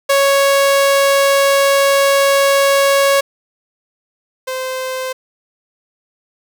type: tone pair in turn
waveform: sawtooth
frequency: 554.4 / 517.8 Hz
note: C#5 / C5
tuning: 0 / -18 cents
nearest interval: minor second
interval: 118 cents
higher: first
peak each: -6 / -16 dBFS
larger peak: first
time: 0.09-3.21 / 4.47-5.13 s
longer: first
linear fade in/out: 10 ms
effects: none